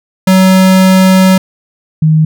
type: tone pair in turn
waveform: square / sine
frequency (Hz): 188 / 156.67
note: F#3 / D#3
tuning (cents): +28 / +12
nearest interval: minor third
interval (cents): 316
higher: first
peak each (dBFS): -4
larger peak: neither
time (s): 0.27-1.38 / 2.02-2.25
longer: first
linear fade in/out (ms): 5
effects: none